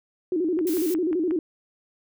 sine tone with vibrato, 338.2 Hz, E4, 44 cents sharp, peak -21 dBFS, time 0.32-1.39 s, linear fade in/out 2 ms, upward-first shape square, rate 12 Hz, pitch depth 130 cents each way
click train, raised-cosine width 0.5 ms, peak -25 dBFS, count 5, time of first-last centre 0.59-1.309 s, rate 5.56 Hz
blue noise, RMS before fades -35 dBFS, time 0.67-0.94 s, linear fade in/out 0 ms
effects none

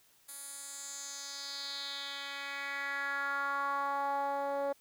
10% pulse tone with band-pass filter sweep, 280 Hz, C#4, 18 cents sharp, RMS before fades -37 dBFS, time 0.28-4.73 s, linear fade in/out 10 ms, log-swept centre 11000 to 570 Hz, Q 3.2, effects white hiss -66 dBFS RMS until 4.8 s

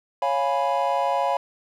triangle chord, C# dominant seventh, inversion none, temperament equal, 554.4 / 698.5 / 830.6 / 987.8 Hz, C#5 / E#5 / G#5 / B5, 0 / 0 / 0 / 0 cents, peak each -24 dBFS, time 0.22-1.37 s, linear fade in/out 2 ms, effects none

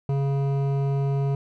sine tone with hard clipping, 138.59 Hz, C#3, in tune, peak -23 dBFS, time 0.09-1.35 s, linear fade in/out 2 ms, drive 12 dB, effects none

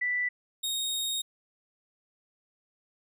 sine / sawtooth tone pair in turn, 1975.5 / 3729 Hz, B6 / A#7, 0 / 0 cents, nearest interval major seventh, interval 1100 cents, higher second, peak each -26 dBFS, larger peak neither, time 0.01-0.29 / 0.63-1.22 s, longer second, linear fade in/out 10 ms, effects none

